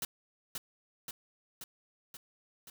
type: noise with echo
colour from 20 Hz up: white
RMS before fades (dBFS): -36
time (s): 0.02-0.05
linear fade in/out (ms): 2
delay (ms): 530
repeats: 5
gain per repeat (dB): -3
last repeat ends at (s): 2.7
effects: none